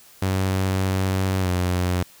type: tone with pitch glide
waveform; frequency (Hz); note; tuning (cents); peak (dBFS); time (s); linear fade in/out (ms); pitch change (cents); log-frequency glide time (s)
sawtooth; 95 to 89.98; F#2 to F#2; +46 to -48; -16; 0.22-2.03; 5; -94; 1.4-1.49
effects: white hiss -50 dBFS RMS until 2.2 s